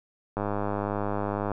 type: click train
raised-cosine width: 1 ms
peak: -15 dBFS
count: 118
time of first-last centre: 0.37-1.517 s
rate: 102 Hz
effects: none